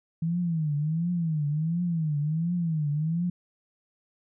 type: tone with vibrato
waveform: sine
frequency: 160.3 Hz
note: E3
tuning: 48 cents flat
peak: -24 dBFS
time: 0.22-3.3 s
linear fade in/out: 5 ms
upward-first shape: triangle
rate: 1.4 Hz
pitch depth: 190 cents each way
effects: none